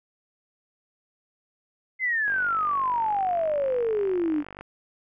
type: exponential sweep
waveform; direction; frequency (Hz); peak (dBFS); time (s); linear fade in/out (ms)
sine; down; 2093 to 286.6; -22; 1.99-4.44; 50
type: click train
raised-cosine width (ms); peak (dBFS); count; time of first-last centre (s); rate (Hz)
0.5; -25; 114; 2.28-4.61; 48.5
effects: none